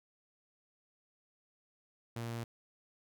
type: tone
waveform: sawtooth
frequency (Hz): 116.54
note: A#2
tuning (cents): 0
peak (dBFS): -34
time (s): 2.16-2.44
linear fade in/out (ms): 5
effects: none